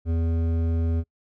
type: tone with hard clipping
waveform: triangle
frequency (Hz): 82.7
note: E2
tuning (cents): +6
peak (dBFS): -23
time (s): 0.05-1.04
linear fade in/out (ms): 50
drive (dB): 15
effects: noise-tail reverb RT60 0.1 s tail -25 dB re dry